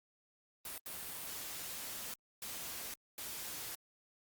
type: noise bursts at uneven times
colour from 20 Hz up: white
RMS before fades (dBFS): -44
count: 4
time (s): 0.65-0.78 / 0.86-2.14 / 2.42-2.94 / 3.18-3.75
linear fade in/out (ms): 2
effects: Opus 32 kbps